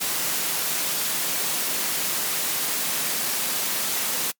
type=high-pass noise; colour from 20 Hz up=white; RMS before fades=-25 dBFS; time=0-4.32 s; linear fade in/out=20 ms; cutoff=130 Hz; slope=48 dB/octave; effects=noise-tail reverb RT60 0.1 s tail -26 dB re dry + MP3 96 kbps